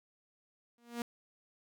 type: tone with exponential growth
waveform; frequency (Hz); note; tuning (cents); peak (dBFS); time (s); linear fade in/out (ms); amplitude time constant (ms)
sawtooth; 236.9; A#3; +28; -29; 0.78-1.02; 2; 52
effects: none